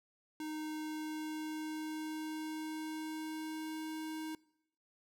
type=tone with pitch glide; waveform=square; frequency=309.3 to 314.3 Hz; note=D#4 to D#4; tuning=-10 to +18 cents; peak=-40 dBFS; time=0.4-4.35 s; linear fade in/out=2 ms; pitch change=+28 cents; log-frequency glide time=0.81-3.88 s; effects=noise-tail reverb RT60 0.8 s tail -23 dB re dry